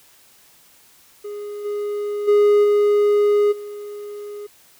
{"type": "tone with level steps", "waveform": "triangle", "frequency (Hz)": 413.3, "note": "G#4", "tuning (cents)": -8, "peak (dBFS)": [-26, -20, -9, -11, -28], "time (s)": [1.24, 4.47], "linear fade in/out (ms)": 10, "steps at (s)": [1.64, 2.27, 2.63, 3.51], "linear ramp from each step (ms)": 20, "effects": ["white hiss -52 dBFS RMS until 4.79 s"]}